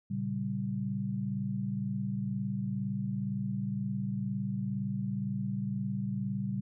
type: chord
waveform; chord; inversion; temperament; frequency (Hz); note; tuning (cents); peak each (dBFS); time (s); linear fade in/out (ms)
sine; G diminished; first; equal; 116.54 / 138.59 / 196; Bb2 / Db3 / G3; 0 / 0 / 0; -37 / -37 / -33; 0.1-6.61; 10
effects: none